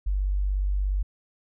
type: tone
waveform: sine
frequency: 48.5 Hz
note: G1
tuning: 18 cents flat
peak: -22 dBFS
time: 0.06-1.03 s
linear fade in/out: 10 ms
effects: none